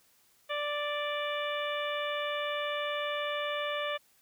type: harmonic tone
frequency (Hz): 587.3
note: D5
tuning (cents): 0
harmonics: 1 / 2 / 3 / 4 / 5 / 6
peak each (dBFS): -34 / -37 / -39 / -40 / -41 / -42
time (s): 0.49-3.98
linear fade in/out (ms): 20
effects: white hiss -66 dBFS RMS until 4.21 s